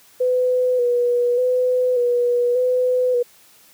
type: tone with vibrato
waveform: sine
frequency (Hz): 493.9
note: B4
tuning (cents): 0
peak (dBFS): -15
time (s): 0.2-3.23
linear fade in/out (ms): 10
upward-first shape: square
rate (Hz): 0.85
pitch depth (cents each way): 31
effects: white hiss -51 dBFS RMS until 3.73 s + high-pass 80 Hz 12 dB/octave